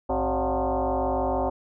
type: tone with frequency modulation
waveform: sine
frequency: 103.83 Hz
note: G#2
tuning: in tune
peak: -22 dBFS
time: 0.09-1.5 s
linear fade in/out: 10 ms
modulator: 161 Hz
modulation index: 5.2
effects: none